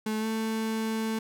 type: tone with pitch glide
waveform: 35% pulse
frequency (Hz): 216.7 to 221.6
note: A3 to A3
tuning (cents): -26 to +13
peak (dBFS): -26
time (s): 0.06-1.19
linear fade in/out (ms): 5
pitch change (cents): +39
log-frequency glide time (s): 0.19-0.26
effects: none